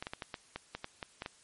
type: clicks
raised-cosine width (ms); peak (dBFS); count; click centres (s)
0.3; -22; 11; 0.025 / 0.069 / 0.135 / 0.222 / 0.342 / 0.56 / 0.75 / 0.844 / 1.028 / 1.221 / 1.261
effects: white hiss -62 dBFS RMS until 1.43 s + MP3 48 kbps